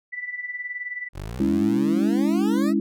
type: tone with tremolo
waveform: sine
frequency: 1975.5 Hz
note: B6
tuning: in tune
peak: -26 dBFS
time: 0.12-1.09 s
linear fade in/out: 20 ms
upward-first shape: sine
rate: 19 Hz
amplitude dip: 70%
type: exponential sweep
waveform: 20% pulse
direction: up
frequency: 42.79 to 674 Hz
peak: -26 dBFS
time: 1.13-2.74 s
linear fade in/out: 50 ms
type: chord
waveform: sine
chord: C# minor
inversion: second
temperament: equal with one note detuned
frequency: 207.7 / 280.4 / 329.6 Hz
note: G#3 / C#4 / E4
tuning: 0 / +20 / 0 cents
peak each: -22 / -23 / -23 dBFS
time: 1.4-2.8 s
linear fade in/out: 2 ms
effects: none